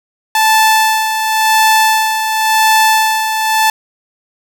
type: tone with tremolo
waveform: sawtooth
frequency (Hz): 877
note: A5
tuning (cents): -6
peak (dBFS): -3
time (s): 0.35-3.7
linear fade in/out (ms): 2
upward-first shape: sine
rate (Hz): 0.93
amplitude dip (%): 55
effects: none